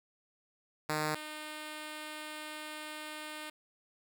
5% pulse tone pair in turn, 153.3 / 305.7 Hz, D#3 / D#4, -25 / -30 cents, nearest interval octave, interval 1195 cents, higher second, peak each -20 / -30 dBFS, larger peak first, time 0.89-1.15 / 1.15-3.5 s, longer second, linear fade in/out 5 ms, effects none

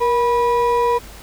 triangle ring-modulated tone, 727 Hz, F#5, 31 cents flat, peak -9 dBFS, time 0-0.99 s, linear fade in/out 20 ms, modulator 254 Hz, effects added 50 Hz sine -39 dBFS peak until 1.22 s + pink hiss -40 dBFS RMS until 1.22 s

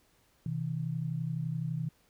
sine tone pair together, 129.26 / 161.1 Hz, C3 / E3, -21 / -39 cents, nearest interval major third, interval 382 cents, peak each -35 / -33 dBFS, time 0.46-1.89 s, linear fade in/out 2 ms, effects pink hiss -68 dBFS RMS until 2.09 s

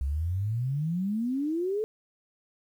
sine exponential sweep, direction up, 65 to 444.2 Hz, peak -26 dBFS, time 0.01-1.84 s, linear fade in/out 0 ms, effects 10-bit

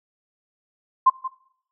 sine tone with echo, 1046.5 Hz, C6, in tune, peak -10 dBFS, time 1.06-1.1 s, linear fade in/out 10 ms, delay 180 ms, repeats 1, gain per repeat -14 dB, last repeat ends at 1.28 s, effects noise-tail reverb RT60 0.7 s tail -21 dB re dry

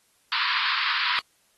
pink band-pass noise, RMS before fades -26 dBFS, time 0.32-1.19 s, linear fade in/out 0 ms, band 970 to 4800 Hz, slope 96 dB/octave, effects white hiss -65 dBFS RMS until 1.57 s + AAC 32 kbps

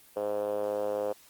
5% pulse tone with band-pass filter, 103.83 Hz, G#2, in tune, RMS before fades -31 dBFS, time 0.16-1.13 s, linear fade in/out 10 ms, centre 510 Hz, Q 4.9, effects white hiss -57 dBFS RMS until 1.29 s + Opus 32 kbps

